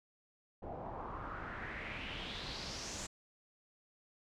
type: noise with low-pass filter sweep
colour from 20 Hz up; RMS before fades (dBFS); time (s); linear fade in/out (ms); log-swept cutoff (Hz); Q
pink; -44; 0.62-3.07; 10; 660 to 7300; 3.6
effects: none